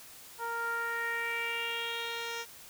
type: tone with low-pass filter sweep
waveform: 10% pulse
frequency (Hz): 465.1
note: A#4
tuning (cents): -4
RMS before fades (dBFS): -35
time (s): 0.38-2.46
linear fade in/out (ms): 50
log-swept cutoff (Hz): 1100 to 5300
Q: 4
effects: white hiss -51 dBFS RMS until 2.69 s